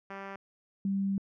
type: tone pair in turn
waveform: 5% pulse / sine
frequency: 196 / 196 Hz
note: G3 / G3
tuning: 0 / 0 cents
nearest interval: unison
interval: 0 cents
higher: neither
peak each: -27 dBFS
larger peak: neither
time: 0.1-0.36 / 0.85-1.18 s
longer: second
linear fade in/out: 2 ms
effects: low-pass 2000 Hz 12 dB/octave